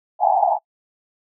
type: band-pass noise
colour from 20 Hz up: white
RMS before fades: -17 dBFS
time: 0.19-0.59 s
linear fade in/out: 50 ms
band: 670 to 880 Hz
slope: 96 dB/octave
effects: noise-tail reverb RT60 0.1 s tail -25 dB re dry